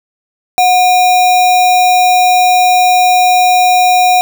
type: tone with sample-and-hold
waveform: sine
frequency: 729 Hz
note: F#5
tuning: 26 cents flat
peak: -5 dBFS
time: 0.58-4.21 s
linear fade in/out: 0 ms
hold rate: 3150 Hz
effects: none